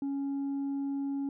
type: tone with tanh clipping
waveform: sine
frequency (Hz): 277.7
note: C#4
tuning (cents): +3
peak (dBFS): -31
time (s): 0.02-1.29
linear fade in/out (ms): 2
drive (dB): 2
effects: none